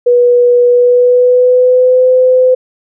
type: tone with pitch glide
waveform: sine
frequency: 487 to 509.7 Hz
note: B4 to C5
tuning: -24 to -45 cents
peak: -4 dBFS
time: 0.06-2.55 s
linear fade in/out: 10 ms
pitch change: +79 cents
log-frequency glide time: 0.67-2.09 s
effects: none